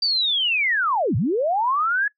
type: linear two-way sweep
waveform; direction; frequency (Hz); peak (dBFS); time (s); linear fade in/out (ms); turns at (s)
sine; down then up; 4699 to 91.5 to 1703; -18; 0.02-2.08; 5; 1.16
effects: noise-tail reverb RT60 0.1 s tail -22 dB re dry